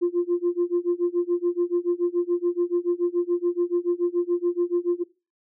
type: tone with tremolo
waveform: sine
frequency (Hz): 350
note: F4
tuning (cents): +4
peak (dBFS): -16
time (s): 0.01-5.04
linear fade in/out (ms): 20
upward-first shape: sine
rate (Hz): 7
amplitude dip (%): 95
effects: noise-tail reverb RT60 0.3 s tail -21 dB re dry + tanh soft clip ceiling -15 dBFS